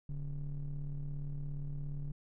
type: ring-modulated tone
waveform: triangle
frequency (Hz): 63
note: B1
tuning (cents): +35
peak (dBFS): -31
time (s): 0.09-2.12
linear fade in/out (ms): 5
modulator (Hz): 81.6
effects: none